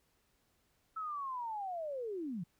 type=linear sweep; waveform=sine; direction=down; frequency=1318.5 to 155.56 Hz; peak=-37 dBFS; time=0.96-2.44 s; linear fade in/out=10 ms; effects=pink hiss -75 dBFS RMS until 2.59 s